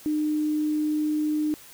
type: tone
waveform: sine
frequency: 303.8 Hz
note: D#4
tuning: 41 cents flat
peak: -22 dBFS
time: 0.06-1.54 s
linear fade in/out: 0 ms
effects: white hiss -48 dBFS RMS until 1.73 s